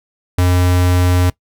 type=tone; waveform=square; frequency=90 Hz; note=F#2; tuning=47 cents flat; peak=-11 dBFS; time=0.38-1.3 s; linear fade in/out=5 ms; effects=noise-tail reverb RT60 0.1 s tail -20 dB re dry